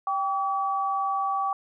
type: tone pair together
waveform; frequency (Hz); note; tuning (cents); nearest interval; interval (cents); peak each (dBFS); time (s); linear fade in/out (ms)
sine; 785 / 1143.2; G5 / D6; +2 / -47; perfect fifth; 651; -27 / -26; 0.07-1.53; 2
effects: none